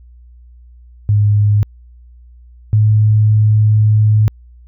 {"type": "tone pair in turn", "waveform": "sine", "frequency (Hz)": [103.83, 107.18], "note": ["G#2", "A2"], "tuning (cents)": [0, -45], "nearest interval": "minor second", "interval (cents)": 55, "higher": "second", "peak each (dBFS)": [-8, -7], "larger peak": "second", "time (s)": [[1.09, 1.63], [2.73, 4.28]], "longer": "second", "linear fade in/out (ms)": 0, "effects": ["added 60 Hz sine -38 dBFS peak until 4.67 s"]}